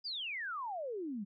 sine exponential sweep, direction down, 5030 to 188.7 Hz, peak -37 dBFS, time 0.04-1.25 s, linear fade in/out 20 ms, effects none

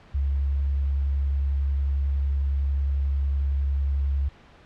sine tone with vibrato, 69.3 Hz, C#2, in tune, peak -21 dBFS, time 0.14-4.29 s, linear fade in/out 10 ms, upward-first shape sine, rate 11 Hz, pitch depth 13 cents each way, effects pink hiss -52 dBFS RMS until 4.65 s + low-pass 3000 Hz 12 dB/octave

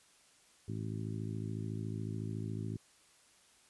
harmonic tone, 53.9 Hz, A1, 35 cents flat, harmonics 2 / 3 / 4 / 5 / 6 / 7, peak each -39 / -43 / -45 / -47 / -49 / -50 dBFS, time 0.68-2.77 s, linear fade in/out 5 ms, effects white hiss -65 dBFS RMS until 3.69 s + resampled to 24000 Hz

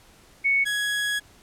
sine / 30% pulse tone pair in turn, 2217 / 1669.6 Hz, C#7 / G#6, 0 / +9 cents, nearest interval perfect fourth, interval 491 cents, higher first, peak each -18 / -21 dBFS, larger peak first, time 0.44-0.65 / 0.65-1.2 s, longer second, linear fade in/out 20 ms, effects pink hiss -54 dBFS RMS until 1.42 s + low-pass 12000 Hz 12 dB/octave

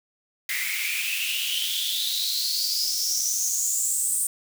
white noise with high-pass filter sweep, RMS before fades -26 dBFS, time 0.49-4.27 s, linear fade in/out 2 ms, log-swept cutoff 2000 to 8800 Hz, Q 8.5, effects none

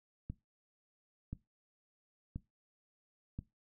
click train, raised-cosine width 5 ms, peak -28 dBFS, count 4, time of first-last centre 0.3-3.39 s, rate 0.971 Hz, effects noise-tail reverb RT60 0.2 s tail -18 dB re dry

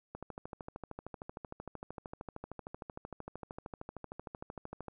click train, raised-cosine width 1 ms, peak -28 dBFS, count 63, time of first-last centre 0.15-4.883 s, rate 13.1 Hz, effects none

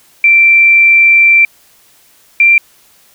sine tone pair in turn, 2349 / 2364 Hz, D7 / D7, 0 / +11 cents, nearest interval unison, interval 11 cents, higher second, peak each -3 dBFS, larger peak neither, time 0.24-1.45 / 2.4-2.58 s, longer first, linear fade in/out 2 ms, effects white hiss -47 dBFS RMS until 3.14 s

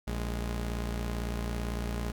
sawtooth tone pair together, 57.88 / 207.7 Hz, A#1 / G#3, -12 / 0 cents, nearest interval octave + minor seventh, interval 2212 cents, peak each -28 / -35 dBFS, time 0.07-2.12 s, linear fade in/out 10 ms, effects none

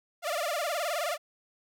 sawtooth tone with vibrato, 640 Hz, D#5, 49 cents sharp, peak -25 dBFS, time 0.22-1.18 s, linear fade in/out 50 ms, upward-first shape sine, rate 19 Hz, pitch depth 180 cents each way, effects none

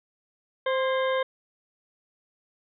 harmonic tone with a mistuned harmonic, 523.3 Hz, C5, in tune, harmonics 1 / 2 / 3 / 4 / 6 / 7, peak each -24 / -30 / -34 / -36 / -40 / -41 dBFS, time 0.66-1.23 s, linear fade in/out 5 ms, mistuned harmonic 3, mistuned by +49 cents, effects none

